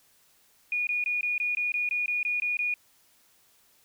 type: tone bursts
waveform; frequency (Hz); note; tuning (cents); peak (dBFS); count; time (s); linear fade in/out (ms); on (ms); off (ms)
sine; 2449; D#7; -28; -25; 12; 0.72-2.74; 2; 150; 20
effects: white hiss -63 dBFS RMS until 3.84 s